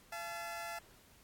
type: tone pair together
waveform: 20% pulse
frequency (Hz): 681.2 / 863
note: F5 / A5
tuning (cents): -43 / -34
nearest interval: major third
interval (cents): 409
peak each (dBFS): -38 / -40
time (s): 0.12-0.79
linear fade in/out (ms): 5
effects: pink hiss -63 dBFS RMS until 1.23 s + AAC 64 kbps